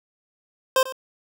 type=tone with echo; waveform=25% pulse; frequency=523.3 Hz; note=C5; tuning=in tune; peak=-12 dBFS; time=0.76-0.83 s; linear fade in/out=2 ms; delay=94 ms; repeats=1; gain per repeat=-15 dB; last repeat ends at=0.924 s; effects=none